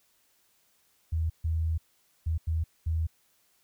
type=tone bursts at uneven times; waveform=sine; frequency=80.8 Hz; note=E2; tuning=34 cents flat; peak=-25 dBFS; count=5; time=1.12-1.3 / 1.44-1.78 / 2.26-2.38 / 2.47-2.64 / 2.86-3.07 s; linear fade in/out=10 ms; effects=white hiss -68 dBFS RMS until 3.63 s